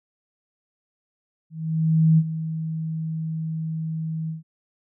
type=tone with ADSR envelope; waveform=sine; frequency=160 Hz; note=D#3; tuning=49 cents sharp; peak=-12 dBFS; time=1.5-4.43 s; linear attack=680 ms; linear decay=50 ms; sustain=-13 dB; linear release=140 ms; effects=none